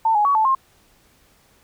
sine tone with pitch steps, 894 / 835 / 1126 / 875 / 1064 Hz, A5 / G#5 / C#6 / A5 / C6, +27 / +9 / +27 / -10 / +29 cents, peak -14 dBFS, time 0.05-0.55 s, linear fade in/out 5 ms, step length 100 ms, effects pink hiss -57 dBFS RMS until 1.63 s

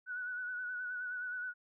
sine tone with vibrato, 1480 Hz, F#6, in tune, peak -37 dBFS, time 0.06-1.54 s, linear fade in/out 50 ms, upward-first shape sine, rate 9.5 Hz, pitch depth 37 cents each way, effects none

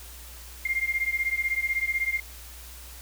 sine beating tone pair, 2108 / 2124 Hz, C7 / C7, +12 / +25 cents, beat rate 16 Hz, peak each -27 / -28 dBFS, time 0.65-2.2 s, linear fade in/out 5 ms, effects added 60 Hz sine -44 dBFS peak until 3.01 s + white hiss -46 dBFS RMS until 3.01 s

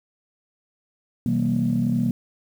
sine tone cluster, 126.4 / 162.4 / 192.3 / 234.8 Hz, B2 / E3 / G3 / A#3, +41 / -26 / -33 / +13 cents, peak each -25 / -27 / -25 / -21 dBFS, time 1.26-2.11 s, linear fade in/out 2 ms, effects tanh soft clip ceiling -12 dBFS + 8-bit

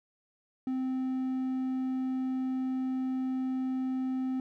triangle tone, 259.6 Hz, C4, 13 cents flat, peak -27 dBFS, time 0.67-4.4 s, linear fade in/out 2 ms, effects none

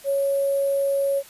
sine tone with sample-and-hold, 554.4 Hz, C#5, in tune, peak -19 dBFS, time 0.04-1.23 s, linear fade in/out 50 ms, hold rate 11025 Hz, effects white hiss -47 dBFS RMS until 1.29 s + resampled to 32000 Hz

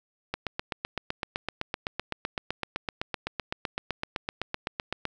click train, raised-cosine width 0.3 ms, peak -13 dBFS, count 38, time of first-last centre 0.34-5.053 s, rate 7.85 Hz, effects none

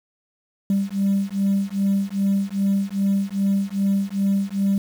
sine beating tone pair, 196 / 198.5 Hz, G3 / G3, 0 / +22 cents, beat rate 2.5 Hz, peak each -20 dBFS, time 0.7-4.78 s, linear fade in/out 2 ms, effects tanh soft clip ceiling -14 dBFS + 7-bit

